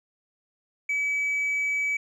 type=tone with tanh clipping; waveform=triangle; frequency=2287 Hz; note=D7; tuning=47 cents flat; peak=-24 dBFS; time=0.89-1.97 s; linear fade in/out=5 ms; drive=6 dB; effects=none